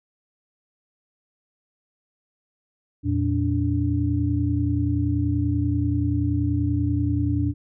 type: tone cluster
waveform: sine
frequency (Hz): 84.3 / 114.7 / 289.9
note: E2 / A#2 / D4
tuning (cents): +39 / -28 / -22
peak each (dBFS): -24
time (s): 3.03-7.54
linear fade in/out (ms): 50
effects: none